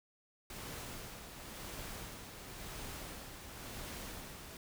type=noise with tremolo; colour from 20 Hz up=pink; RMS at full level=-45 dBFS; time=0.5-4.57 s; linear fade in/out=2 ms; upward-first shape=sine; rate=0.95 Hz; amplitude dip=45%; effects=none